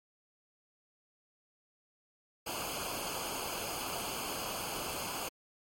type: noise with comb filter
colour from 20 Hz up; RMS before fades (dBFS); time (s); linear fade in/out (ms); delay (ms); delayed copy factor
pink; -38; 2.46-5.29; 10; 0.53; -0.8
effects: MP3 64 kbps